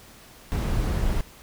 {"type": "noise", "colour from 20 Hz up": "brown", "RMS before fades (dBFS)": -24, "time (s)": [0.52, 1.21], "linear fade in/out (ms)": 0, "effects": ["pink hiss -49 dBFS RMS until 1.42 s"]}